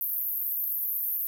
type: band-pass noise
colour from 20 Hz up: white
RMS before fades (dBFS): -30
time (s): 0.01-1.27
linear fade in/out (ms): 0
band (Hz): 12000 to 15000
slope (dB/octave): 96
effects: none